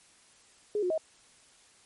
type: tone with pitch steps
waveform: sine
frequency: 417.4 / 361.1 / 634 Hz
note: G#4 / F#4 / D#5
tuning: +9 / -42 / +32 cents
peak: -26 dBFS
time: 0.75-0.978 s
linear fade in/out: 2 ms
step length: 76 ms
effects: white hiss -60 dBFS RMS until 1.85 s + MP3 48 kbps